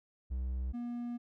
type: tone pair in turn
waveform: triangle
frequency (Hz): 63.5 / 239.7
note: B1 / A#3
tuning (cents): +49 / +48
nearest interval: octave + major seventh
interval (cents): 2299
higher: second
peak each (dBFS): -31 / -34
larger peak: first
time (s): 0.3-0.73 / 0.73-1.18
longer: second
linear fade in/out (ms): 20
effects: none